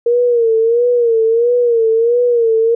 sine tone with vibrato, 467 Hz, A#4, 3 cents sharp, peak -9 dBFS, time 0.06-2.75 s, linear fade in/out 5 ms, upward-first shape sine, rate 1.5 Hz, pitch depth 80 cents each way, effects none

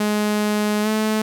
sawtooth tone with pitch glide, 210 to 216.5 Hz, G#3 to A3, +19 to -28 cents, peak -14 dBFS, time 0-1.22 s, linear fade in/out 5 ms, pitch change +53 cents, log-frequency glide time 0.82-0.88 s, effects none

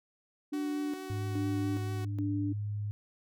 sine tone with tremolo, 293.5 Hz, D4, 1 cent flat, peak -31 dBFS, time 0.52-2.53 s, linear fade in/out 10 ms, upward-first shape square, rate 1.2 Hz, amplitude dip 75%
sawtooth tone with vibrato, 374.4 Hz, F#4, 20 cents sharp, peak -37 dBFS, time 0.53-2.05 s, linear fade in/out 5 ms, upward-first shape triangle, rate 4.5 Hz, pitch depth 14 cents each way
sine tone, 103.83 Hz, G#2, in tune, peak -32 dBFS, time 1.1-2.91 s, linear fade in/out 0 ms
effects none

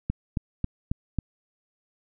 click train, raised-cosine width 5 ms, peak -13 dBFS, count 5, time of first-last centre 0.1-1.187 s, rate 3.68 Hz, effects none

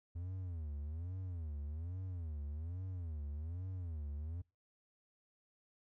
triangle tone with vibrato, 82.41 Hz, E2, in tune, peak -38 dBFS, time 0.15-4.42 s, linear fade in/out 10 ms, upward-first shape sine, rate 1.2 Hz, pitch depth 230 cents each way, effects noise-tail reverb RT60 0.3 s tail -26 dB re dry

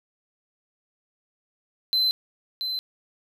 triangle tone with echo, 4061 Hz, B7, 48 cents sharp, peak -18 dBFS, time 1.93-2.11 s, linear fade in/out 0 ms, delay 680 ms, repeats 1, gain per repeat -7 dB, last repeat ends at 2.79 s, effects none

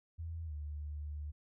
sine tone with pitch glide, 82.41 to 74.27 Hz, E2 to D2, 0 to +20 cents, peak -39 dBFS, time 0.18-1.32 s, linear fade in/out 20 ms, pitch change -180 cents, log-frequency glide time 0.45-0.53 s, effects none

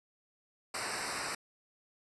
pink noise with comb filter, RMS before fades -37 dBFS, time 0.74-1.35 s, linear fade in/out 5 ms, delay 0.3 ms, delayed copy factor -1, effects resampled to 24000 Hz

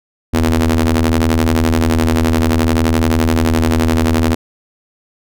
sawtooth ring-modulated tone, 80.6 Hz, E2, 38 cents flat, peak -4 dBFS, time 0.33-4.35 s, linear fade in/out 10 ms, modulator 167 Hz, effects none

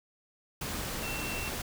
sine tone in noise, 2702 Hz, E7, 42 cents sharp, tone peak -38 dBFS, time 1.03-1.49 s, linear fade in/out 5 ms, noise pink, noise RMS -36 dBFS, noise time 0.61-1.62 s, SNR -5 dB, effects none

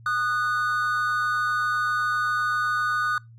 triangle tone pair together, 1227.7 / 1480 Hz, D#6 / F#6, -24 / 0 cents, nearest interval minor third, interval 324 cents, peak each -23 dBFS, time 0.06-3.18 s, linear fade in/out 2 ms, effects noise-tail reverb RT60 0.2 s tail -24 dB re dry + added 115 Hz sine -45 dBFS peak until 3.38 s

